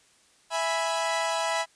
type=chord; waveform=sawtooth; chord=E major; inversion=none; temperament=equal; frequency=659.3 / 830.6 / 987.8 Hz; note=E5 / G#5 / B5; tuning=0 / 0 / 0 cents; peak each=-25 / -28 / -26 dBFS; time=0.5-1.66 s; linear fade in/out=50 ms; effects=white hiss -61 dBFS RMS until 1.75 s + resampled to 22050 Hz